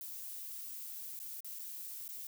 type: noise with dropouts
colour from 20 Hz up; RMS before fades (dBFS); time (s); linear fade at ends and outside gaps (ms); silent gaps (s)
violet; -45; 0.01-2.27; 1; 1.191-1.2 / 1.405-1.445 / 1.588-1.592 / 2.08-2.089
effects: none